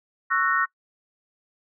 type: chord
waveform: sine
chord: F# dominant seventh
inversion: second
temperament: just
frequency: 1110 / 1332 / 1480 / 1850 Hz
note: C#6 / E6 / F#6 / A#6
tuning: +2 / +18 / 0 / -14 cents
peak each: -25 dBFS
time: 0.3-0.66 s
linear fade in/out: 20 ms
effects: noise-tail reverb RT60 0.1 s tail -22 dB re dry